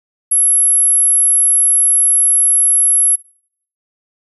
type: tone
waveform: sine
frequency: 11175 Hz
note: F9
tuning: in tune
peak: -8 dBFS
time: 0.31-3.16 s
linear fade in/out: 10 ms
effects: noise-tail reverb RT60 0.6 s tail -23 dB re dry